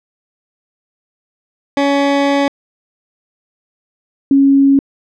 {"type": "tone pair in turn", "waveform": ["20% pulse", "sine"], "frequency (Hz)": [281, 275.5], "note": ["C#4", "C#4"], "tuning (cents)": [24, -11], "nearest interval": "unison", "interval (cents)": 35, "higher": "first", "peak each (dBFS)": -6, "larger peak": "neither", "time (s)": [[1.77, 2.48], [4.31, 4.79]], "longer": "first", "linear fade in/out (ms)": 2, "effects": ["low-pass 4000 Hz 12 dB/octave"]}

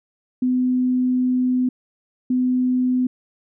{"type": "tone pair in turn", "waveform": "sine", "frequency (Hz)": [252.6, 252.6], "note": ["B3", "B3"], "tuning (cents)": [39, 39], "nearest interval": "unison", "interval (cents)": 0, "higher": "neither", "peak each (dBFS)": -16, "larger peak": "neither", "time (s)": [[0.42, 1.69], [2.3, 3.07]], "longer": "first", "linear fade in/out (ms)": 5, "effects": []}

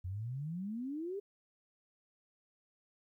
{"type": "exponential sweep", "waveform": "sine", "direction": "up", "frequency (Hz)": [86.7, 415.3], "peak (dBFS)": -37, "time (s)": [0.04, 1.2], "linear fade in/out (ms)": 10, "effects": ["13-bit"]}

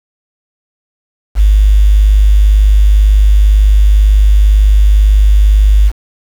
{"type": "tone with quantisation", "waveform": "sine", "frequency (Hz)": 51, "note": "G#1", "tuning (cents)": -31, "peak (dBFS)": -3, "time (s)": [1.35, 5.92], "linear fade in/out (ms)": 50, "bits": 5, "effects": []}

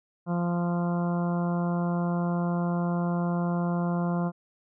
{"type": "harmonic tone", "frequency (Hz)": 173.6, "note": "F3", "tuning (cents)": -10, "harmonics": [1, 2, 3, 4, 5, 6, 7, 8], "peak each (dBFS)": [-25, -36, -37, -36, -42, -39, -45, -44], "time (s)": [0.26, 4.32], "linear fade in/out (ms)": 50, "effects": []}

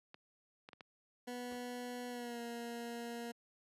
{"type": "clicks", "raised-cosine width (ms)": 0.3, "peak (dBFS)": -35, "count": 4, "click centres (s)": [0.144, 0.689, 0.732, 0.808]}
{"type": "tone with pitch glide", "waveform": "20% pulse", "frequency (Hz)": [245.5, 235.5], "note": ["B3", "A#3"], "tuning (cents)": [-10, 18], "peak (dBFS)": -37, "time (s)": [1.27, 3.32], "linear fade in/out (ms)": 10, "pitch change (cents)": -72, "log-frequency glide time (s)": [2.09, 2.4]}
{"type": "noise with exponential decay", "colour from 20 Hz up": "brown", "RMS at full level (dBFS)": -44, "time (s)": [1.51, 1.65], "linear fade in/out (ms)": 0, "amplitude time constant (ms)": 29}
{"effects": ["high-pass 150 Hz 12 dB/octave", "resampled to 32000 Hz"]}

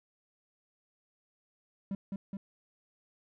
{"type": "tone with echo", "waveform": "triangle", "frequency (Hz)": 196, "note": "G3", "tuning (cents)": 0, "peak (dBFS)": -30, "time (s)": [1.91, 1.95], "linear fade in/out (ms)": 2, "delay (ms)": 210, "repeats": 2, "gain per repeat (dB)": -2, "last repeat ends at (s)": 2.37, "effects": []}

